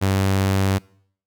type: tone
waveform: sawtooth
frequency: 96.7 Hz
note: G2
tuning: 23 cents flat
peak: -13 dBFS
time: 0.01-0.79 s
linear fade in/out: 20 ms
effects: noise-tail reverb RT60 0.6 s tail -24 dB re dry